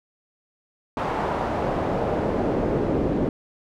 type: noise with band-pass filter sweep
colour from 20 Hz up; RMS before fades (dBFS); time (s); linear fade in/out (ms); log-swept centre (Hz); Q
brown; -24; 0.97-3.29; 2; 950 to 350; 1.3
effects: none